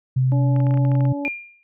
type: tone with pitch glide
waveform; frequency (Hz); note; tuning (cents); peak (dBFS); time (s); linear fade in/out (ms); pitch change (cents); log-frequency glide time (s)
sine; 129.5 to 130.85; C3 to C3; -17 to 0; -15; 0.16-1.13; 10; +17; 0.67-0.78
type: harmonic tone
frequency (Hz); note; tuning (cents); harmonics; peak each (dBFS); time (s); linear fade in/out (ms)
284.8; C#4; +47; 1 / 2 / 3; -25 / -31 / -35; 0.32-1.28; 0
type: clicks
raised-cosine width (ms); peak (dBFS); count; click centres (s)
0.5; -22; 11; 0.563 / 0.603 / 0.668 / 0.709 / 0.741 / 0.774 / 0.851 / 0.917 / 0.953 / 1.007 / 1.053
type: tone with exponential decay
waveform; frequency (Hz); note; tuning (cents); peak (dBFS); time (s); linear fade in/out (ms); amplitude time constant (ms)
sine; 2400; D7; +37; -19; 1.25-1.63; 0; 82
effects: none